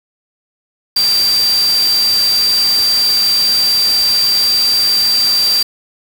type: tone in noise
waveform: sine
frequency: 4699 Hz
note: D8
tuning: in tune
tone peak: -10 dBFS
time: 0.96-5.63 s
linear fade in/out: 5 ms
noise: white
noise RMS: -22 dBFS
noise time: 0.96-5.63 s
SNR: +9 dB
effects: none